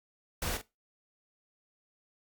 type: noise with echo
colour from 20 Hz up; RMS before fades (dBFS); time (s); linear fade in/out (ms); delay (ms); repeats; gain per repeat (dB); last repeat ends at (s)
pink; -34; 0.42-0.57; 2; 44; 1; -10; 0.614
effects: noise-tail reverb RT60 0.2 s tail -17 dB re dry + Opus 48 kbps